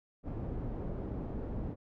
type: low-pass noise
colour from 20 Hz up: pink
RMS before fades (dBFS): -38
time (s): 0.23-1.76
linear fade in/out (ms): 50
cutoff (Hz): 470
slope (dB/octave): 12
effects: none